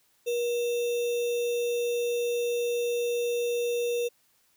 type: tone with sample-and-hold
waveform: sine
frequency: 477.7 Hz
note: A#4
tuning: 42 cents sharp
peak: -25 dBFS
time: 0.26-4.09 s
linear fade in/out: 20 ms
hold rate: 3150 Hz
effects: white hiss -67 dBFS RMS until 4.56 s